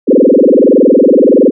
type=tone with frequency modulation; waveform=sine; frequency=390 Hz; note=G4; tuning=9 cents flat; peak=-3 dBFS; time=0.07-1.51 s; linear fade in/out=20 ms; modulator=21.5 Hz; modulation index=6.9; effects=none